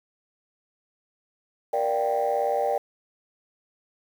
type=chord; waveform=sine; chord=G minor seventh; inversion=first; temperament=just; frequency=470.4 / 588 / 705.6 / 784 Hz; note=Bb4 / D5 / F5 / G5; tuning=+16 / +2 / +18 / 0 cents; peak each=-27 / -25 / -31 / -25 dBFS; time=1.73-2.78 s; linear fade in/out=5 ms; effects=tanh soft clip ceiling -15 dBFS + 8-bit